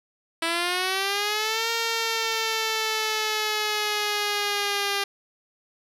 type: linear two-way sweep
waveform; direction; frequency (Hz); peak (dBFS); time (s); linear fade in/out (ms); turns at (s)
5% pulse; up then down; 327.4 to 460.8 to 399.1; -12; 0.42-5.04; 5; 1.7
effects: low-pass 11000 Hz 12 dB/octave